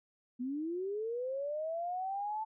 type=linear sweep; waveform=sine; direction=up; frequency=239.4 to 884 Hz; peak=-34 dBFS; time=0.39-2.45 s; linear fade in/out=20 ms; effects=none